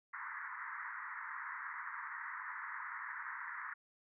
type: band-pass noise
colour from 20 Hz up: white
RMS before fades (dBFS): -45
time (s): 0.13-3.74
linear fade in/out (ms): 10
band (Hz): 930 to 2000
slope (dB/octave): 96
effects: none